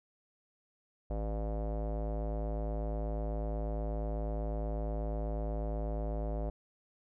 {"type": "tone with low-pass filter", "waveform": "square", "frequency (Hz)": 54.1, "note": "A1", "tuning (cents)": -29, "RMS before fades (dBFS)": -35, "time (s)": [1.1, 6.5], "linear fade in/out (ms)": 5, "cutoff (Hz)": 630, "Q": 3.7, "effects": []}